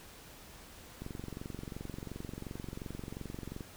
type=click train; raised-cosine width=3 ms; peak=-28 dBFS; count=60; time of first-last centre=1.02-3.608 s; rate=22.8 Hz; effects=pink hiss -53 dBFS RMS until 3.76 s